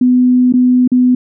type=tone with dropouts; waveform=sine; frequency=250.3 Hz; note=B3; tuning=23 cents sharp; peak=-6 dBFS; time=0.01-1.15 s; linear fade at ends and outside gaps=5 ms; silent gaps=0.525-0.537 / 0.877-0.917 s; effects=none